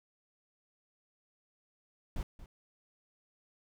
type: noise with echo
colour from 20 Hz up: brown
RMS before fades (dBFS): -35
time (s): 2.16-2.23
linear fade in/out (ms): 2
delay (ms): 230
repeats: 1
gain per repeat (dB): -14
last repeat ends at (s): 2.46
effects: none

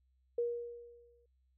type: tone with exponential decay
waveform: sine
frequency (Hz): 475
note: A#4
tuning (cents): +33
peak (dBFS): -29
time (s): 0.38-1.26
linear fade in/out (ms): 5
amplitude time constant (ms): 190
effects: added 64 Hz sine -70 dBFS peak until 1.57 s

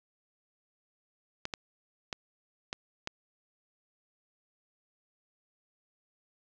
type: clicks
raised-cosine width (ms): 0.2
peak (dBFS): -17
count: 5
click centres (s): 1.454 / 1.538 / 2.128 / 2.729 / 3.074
effects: resampled to 16000 Hz + 8-bit

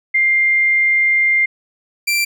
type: tone pair in turn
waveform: sine / sawtooth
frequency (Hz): 2100 / 2354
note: C7 / D7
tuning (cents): +6 / +3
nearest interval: major second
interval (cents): 197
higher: second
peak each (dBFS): -11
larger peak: neither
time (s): 0.14-1.46 / 2.07-2.25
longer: first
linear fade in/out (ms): 10
effects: none

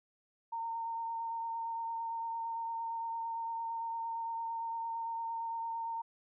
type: tone with vibrato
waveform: sine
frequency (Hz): 916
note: A#5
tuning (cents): -31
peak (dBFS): -35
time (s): 0.52-6.02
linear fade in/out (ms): 10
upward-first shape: triangle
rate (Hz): 8.8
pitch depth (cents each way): 16
effects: none

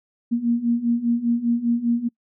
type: beating tone pair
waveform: sine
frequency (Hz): 233.1 / 238.1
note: A#3 / A#3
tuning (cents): 0 / +37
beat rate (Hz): 5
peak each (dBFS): -23 / -20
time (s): 0.31-2.09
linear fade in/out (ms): 20
effects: noise-tail reverb RT60 0.1 s tail -26 dB re dry

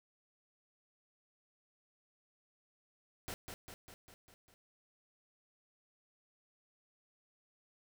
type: noise with echo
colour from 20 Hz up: pink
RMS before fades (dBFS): -43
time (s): 3.28-3.34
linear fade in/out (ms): 0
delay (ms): 200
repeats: 6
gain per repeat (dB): -4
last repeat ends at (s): 4.54
effects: none

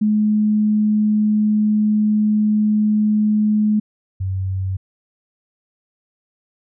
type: tone pair in turn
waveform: sine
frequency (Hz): 212.2 / 94.85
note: G#3 / F#2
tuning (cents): +38 / +43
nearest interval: octave + major second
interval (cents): 1395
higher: first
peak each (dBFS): -13 / -19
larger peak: first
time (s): 0.01-3.8 / 4.2-4.77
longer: first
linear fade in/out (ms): 10
effects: none

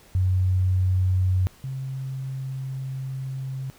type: tone pair in turn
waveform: sine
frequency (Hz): 92.6 / 132.88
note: F#2 / C3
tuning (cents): +2 / +27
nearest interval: tritone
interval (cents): 625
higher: second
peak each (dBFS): -18 / -28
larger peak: first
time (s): 0.15-1.47 / 1.64-3.7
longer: second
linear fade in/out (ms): 0
effects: pink hiss -53 dBFS RMS until 3.78 s

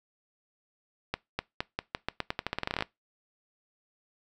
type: accelerating click train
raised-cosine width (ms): 0.3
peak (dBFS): -13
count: 20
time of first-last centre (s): 1.14-2.824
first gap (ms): 250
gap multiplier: 0.86
effects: noise-tail reverb RT60 0.2 s tail -22 dB re dry

